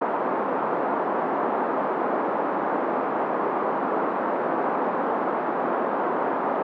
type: band-pass noise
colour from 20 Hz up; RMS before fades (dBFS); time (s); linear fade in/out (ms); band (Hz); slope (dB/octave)
white; -25; 0.01-6.63; 10; 230 to 1100; 24
effects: none